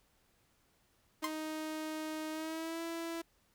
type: tone with pitch glide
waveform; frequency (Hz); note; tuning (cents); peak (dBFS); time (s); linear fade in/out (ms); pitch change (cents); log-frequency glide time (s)
sawtooth; 312 to 332.5; D#4 to E4; +5 to +15; -34; 1.22-3.22; 10; +110; 2.31-2.82
type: tone with exponential decay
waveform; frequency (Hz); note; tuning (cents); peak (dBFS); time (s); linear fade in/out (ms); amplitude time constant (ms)
sawtooth; 1046.5; C6; 0; -27; 1.24-1.33; 2; 18
effects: pink hiss -72 dBFS RMS until 3.54 s

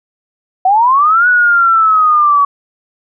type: linear two-way sweep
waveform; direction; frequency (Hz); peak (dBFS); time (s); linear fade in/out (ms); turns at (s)
sine; up then down; 729 to 1480 to 1127; -6; 0.65-2.45; 5; 1.28
effects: none

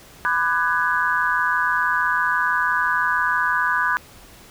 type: chord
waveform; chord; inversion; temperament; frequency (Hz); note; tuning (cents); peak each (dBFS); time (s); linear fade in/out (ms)
sine; G# half-diminished seventh; first; just; 996.7 / 1196.1 / 1495.1 / 1661.2; B5 / D6 / F#6 / G#6; +16 / +31 / +18 / 0; -23 / -25 / -22 / -23; 0.25-3.97; 0
effects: pink hiss -46 dBFS RMS until 4.5 s

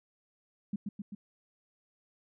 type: tone with echo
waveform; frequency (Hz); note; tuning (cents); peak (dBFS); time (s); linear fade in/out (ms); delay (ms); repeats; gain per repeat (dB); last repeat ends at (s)
sine; 203.8; G#3; -32; -30; 0.73-0.76; 5; 130; 3; -3; 1.15
effects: none

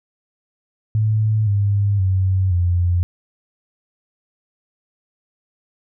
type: tone with pitch steps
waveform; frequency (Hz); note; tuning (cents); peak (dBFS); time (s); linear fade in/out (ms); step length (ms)
sine; 108.4 / 101.14 / 94.37 / 88.05; A2 / G#2 / F#2 / F2; -25 / -45 / +35 / +15; -14; 0.95-3.03; 0; 520
effects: none

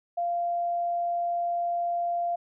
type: tone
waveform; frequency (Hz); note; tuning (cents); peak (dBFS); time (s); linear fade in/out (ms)
sine; 693; F5; -14; -25; 0.17-2.36; 10
effects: none

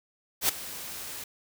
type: noise with ADSR envelope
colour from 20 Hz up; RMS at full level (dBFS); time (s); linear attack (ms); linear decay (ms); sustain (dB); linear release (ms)
white; -22; 0.41-1.24; 79; 8; -17; 4
effects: none

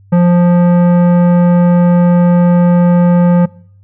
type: tone with tanh clipping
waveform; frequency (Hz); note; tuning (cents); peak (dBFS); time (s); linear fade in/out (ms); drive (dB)
sine; 175.4; F3; +8; -7; 0.12-3.46; 10; 14
effects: noise-tail reverb RT60 0.6 s tail -24 dB re dry + added 98 Hz sine -40 dBFS peak until 3.83 s

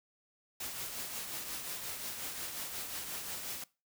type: noise with tremolo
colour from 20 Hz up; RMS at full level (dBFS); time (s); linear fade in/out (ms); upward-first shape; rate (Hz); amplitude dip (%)
white; -39; 0.6-3.64; 5; triangle; 5.6; 45
effects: noise-tail reverb RT60 0.3 s tail -22 dB re dry

